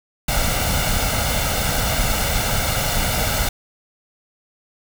pink noise with comb filter, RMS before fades -20 dBFS, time 0.28-3.49 s, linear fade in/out 5 ms, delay 1.4 ms, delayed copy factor +0.65, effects none

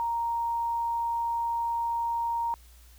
sine tone, 932.3 Hz, A#5, in tune, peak -26 dBFS, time 0-2.54 s, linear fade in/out 0 ms, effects added 60 Hz sine -51 dBFS peak until 2.98 s + white hiss -59 dBFS RMS until 2.98 s

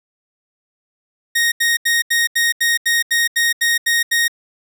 sawtooth tone bursts, 1864.7 Hz, A#6, in tune, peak -10 dBFS, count 12, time 1.35-4.281 s, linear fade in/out 10 ms, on 170 ms, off 81 ms, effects none

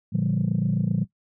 sine chord, Bb dominant seventh, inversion none, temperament equal with one note detuned, 116.54 / 146.83 / 174.61 / 202.3 Hz, Bb2 / D3 / F3 / Ab3, 0 / 0 / 0 / -45 cents, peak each -27 / -25 / -23 / -27 dBFS, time 0.12-1.05 s, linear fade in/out 20 ms, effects noise-tail reverb RT60 0.1 s tail -17 dB re dry + tanh soft clip ceiling -14 dBFS

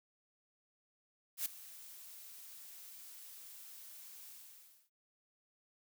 blue noise with ADSR envelope, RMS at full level -35 dBFS, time 1.37-4.9 s, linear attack 85 ms, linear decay 9 ms, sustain -18 dB, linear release 620 ms, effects none

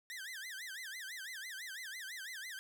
sawtooth tone with vibrato, 1774 Hz, A6, 14 cents sharp, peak -40 dBFS, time 0.1-2.59 s, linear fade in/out 0 ms, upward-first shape sine, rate 6 Hz, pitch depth 260 cents each way, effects none

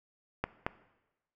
clicks, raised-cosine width 0.5 ms, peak -15 dBFS, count 2, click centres 0.44 / 0.665 s, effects noise-tail reverb RT60 1.0 s tail -17 dB re dry

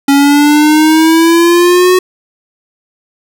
square exponential sweep, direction up, 277.2 to 370 Hz, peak -5 dBFS, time 0.08-1.99 s, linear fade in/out 5 ms, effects none

